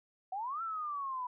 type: exponential two-way sweep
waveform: sine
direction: up then down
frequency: 730 to 1363 to 979 Hz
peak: -35 dBFS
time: 0.32-1.27 s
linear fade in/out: 5 ms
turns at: 0.62 s
effects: none